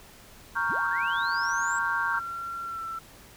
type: chord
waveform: sine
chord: G half-diminished seventh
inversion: first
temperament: equal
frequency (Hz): 932.3 / 1108.7 / 1396.9 / 1568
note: Bb5 / Db6 / F6 / G6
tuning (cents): 0 / 0 / 0 / 0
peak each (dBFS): -31 / -31 / -30 / -28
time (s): 0.55-2.2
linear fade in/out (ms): 20
type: linear sweep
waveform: sine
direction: up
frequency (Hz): 83.6 to 7800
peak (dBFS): -36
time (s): 0.69-1.79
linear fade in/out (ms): 5
type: tone with pitch glide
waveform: sine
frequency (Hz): 1367 to 1338.1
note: F6 to E6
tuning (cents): -37 to +26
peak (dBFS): -32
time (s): 2.12-2.99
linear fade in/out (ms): 5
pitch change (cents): -37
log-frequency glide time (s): 2.65-2.8
effects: tanh soft clip ceiling -13 dBFS + pink hiss -51 dBFS RMS until 3.36 s